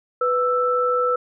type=tone pair together; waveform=sine; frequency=495.7 / 1323.4 Hz; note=B4 / E6; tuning=+6 / +6 cents; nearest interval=octave + perfect fourth; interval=1700 cents; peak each=-20 dBFS; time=0.21-1.16 s; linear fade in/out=5 ms; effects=none